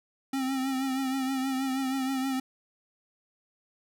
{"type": "tone with vibrato", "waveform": "square", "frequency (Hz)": 265, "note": "C4", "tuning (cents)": 22, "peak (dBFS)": -28, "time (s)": [0.33, 2.4], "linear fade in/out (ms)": 5, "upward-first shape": "triangle", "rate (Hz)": 6.3, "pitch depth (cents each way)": 51, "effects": []}